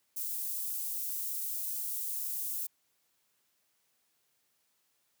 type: high-pass noise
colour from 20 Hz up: white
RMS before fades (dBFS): -36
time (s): 0.16-2.67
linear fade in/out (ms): 10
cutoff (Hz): 11000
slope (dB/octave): 12
effects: white hiss -75 dBFS RMS until 5.2 s + high-pass 80 Hz 12 dB/octave